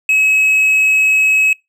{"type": "tone", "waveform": "triangle", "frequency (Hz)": 2564, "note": "E7", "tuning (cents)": -49, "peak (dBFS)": -8, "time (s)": [0.09, 1.53], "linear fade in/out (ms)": 2, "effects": ["noise-tail reverb RT60 0.2 s tail -26 dB re dry"]}